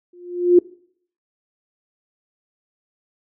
sine tone with exponential growth, 353.6 Hz, F4, 22 cents sharp, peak -5 dBFS, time 0.13-0.59 s, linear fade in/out 5 ms, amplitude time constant 99 ms, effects noise-tail reverb RT60 0.6 s tail -22 dB re dry

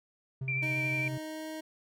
triangle tone with tremolo, 132.4 Hz, C3, 21 cents sharp, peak -30 dBFS, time 0.41-1.18 s, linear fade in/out 5 ms, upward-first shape triangle, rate 14 Hz, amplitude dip 40%
sine tone with vibrato, 2349 Hz, D7, in tune, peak -30 dBFS, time 0.48-1.08 s, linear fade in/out 2 ms, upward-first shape sine, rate 11 Hz, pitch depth 20 cents each way
25% pulse tone with pitch glide, 311.1 to 314.2 Hz, D#4 to D#4, 0 to +17 cents, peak -34 dBFS, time 0.62-1.61 s, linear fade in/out 10 ms, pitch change +17 cents, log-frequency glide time 1.07-1.48 s
effects none

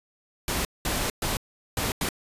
pink noise bursts at uneven times, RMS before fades -27 dBFS, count 5, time 0.48-0.65 / 0.85-1.1 / 1.22-1.37 / 1.77-1.92 / 2.01-2.09 s, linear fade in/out 2 ms, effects resampled to 32000 Hz

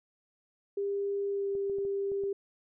sine tone with pitch glide, 400.2 to 396.5 Hz, G4 to G4, +36 to +20 cents, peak -29 dBFS, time 0.77-2.33 s, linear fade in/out 5 ms, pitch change -16 cents, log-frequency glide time 1.3-1.48 s
clicks, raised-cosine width 2 ms, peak -35 dBFS, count 6, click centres 1.552 / 1.698 / 1.785 / 1.851 / 2.118 / 2.237 s
effects none

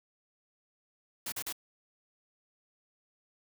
white noise bursts, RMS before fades -37 dBFS, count 3, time 1.26-1.526 s, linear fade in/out 5 ms, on 62 ms, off 40 ms, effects none

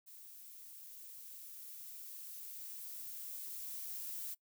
violet noise with level ramp, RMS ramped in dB -55 to -43 dBFS, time 0.06-4.35 s, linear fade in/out 20 ms, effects noise-tail reverb RT60 0.1 s tail -22 dB re dry

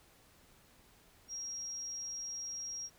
sine tone, 5620 Hz, F8, 10 cents sharp, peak -39 dBFS, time 1.28-2.9 s, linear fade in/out 50 ms, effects pink hiss -64 dBFS RMS until 2.98 s

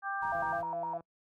harmonic tone, 394.6 Hz, G4, 11 cents sharp, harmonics 2 / 3 / 4, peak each -37 / -37 / -37 dBFS, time 0.02-0.62 s, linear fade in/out 50 ms
brown noise, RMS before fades -48 dBFS, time 0.21-0.63 s, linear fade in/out 20 ms
sine tone with vibrato, 802 Hz, G5, 39 cents sharp, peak -33 dBFS, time 0.22-0.98 s, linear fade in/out 10 ms, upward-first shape square, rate 4.9 Hz, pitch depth 280 cents each way
click train, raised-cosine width 1 ms, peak -35 dBFS, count 110, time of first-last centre 0.35-1.007 s, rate 166 Hz
effects noise-tail reverb RT60 0.1 s tail -26 dB re dry + high-pass 80 Hz 12 dB/octave

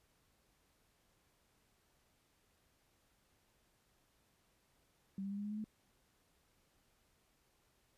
sine tone with pitch steps, 194.1 / 197.49 / 200.9 / 204.5 / 208 / 211.7 / 215.4 Hz, G3 / G3 / G3 / G#3 / G#3 / G#3 / A3, -17 / +13 / +43 / -26 / +3 / +33 / -37 cents, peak -39 dBFS, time 5.18-5.642 s, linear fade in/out 2 ms, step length 66 ms, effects pink hiss -75 dBFS RMS until 7.97 s + resampled to 32000 Hz

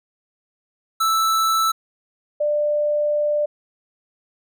square / sine tone pair in turn, 1318.5 / 593.5 Hz, E6 / D5, 0 / +18 cents, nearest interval octave + major second, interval 1382 cents, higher first, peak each -17 dBFS, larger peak neither, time 1-1.72 / 2.4-3.46 s, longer second, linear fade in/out 10 ms, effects none

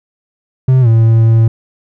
triangle tone with pitch glide, 130 to 113.17 Hz, C3 to A2, -11 to +49 cents, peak -3 dBFS, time 0.68-1.48 s, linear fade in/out 5 ms, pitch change -240 cents, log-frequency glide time 0.81-0.88 s, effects none

